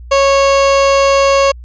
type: tone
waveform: 30% pulse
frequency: 551 Hz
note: C#5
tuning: 11 cents flat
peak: -5 dBFS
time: 0.11-1.52 s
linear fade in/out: 10 ms
effects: added 60 Hz sine -29 dBFS peak until 1.64 s + resampled to 16000 Hz